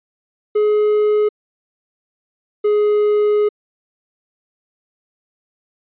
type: tone pair in turn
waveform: triangle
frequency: 421.7 / 418.3 Hz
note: G#4 / G#4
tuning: +26 / +12 cents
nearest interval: unison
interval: 14 cents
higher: first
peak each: -10 dBFS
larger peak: neither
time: 0.55-1.29 / 2.64-3.49 s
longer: second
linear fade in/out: 10 ms
effects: resampled to 8000 Hz